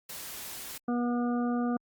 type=noise; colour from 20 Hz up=white; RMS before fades=-41 dBFS; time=0.09-0.78 s; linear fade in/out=5 ms
type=harmonic tone; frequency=241.5 Hz; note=B3; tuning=39 cents flat; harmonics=1 / 2 / 3 / 5 / 6; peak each=-27 / -37 / -37 / -40 / -46 dBFS; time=0.88-1.77 s; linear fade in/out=5 ms
effects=Opus 48 kbps